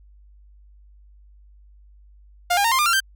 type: tone with pitch steps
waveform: sawtooth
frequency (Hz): 706 / 806.3 / 920.9 / 1051.7 / 1201.1 / 1371.8 / 1566.7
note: F5 / G5 / A#5 / C6 / D6 / F6 / G6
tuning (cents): +19 / +49 / -21 / +9 / +39 / -31 / -1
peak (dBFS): -13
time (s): 2.5-3.004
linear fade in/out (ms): 10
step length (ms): 72
effects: added 50 Hz sine -47 dBFS peak until 3.15 s